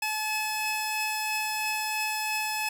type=tone pair together; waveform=sawtooth; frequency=860 / 2577 Hz; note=A5 / E7; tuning=-40 / -40 cents; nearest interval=octave + perfect fifth; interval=1900 cents; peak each=-27 dBFS; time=0.02-2.69 s; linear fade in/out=5 ms; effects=none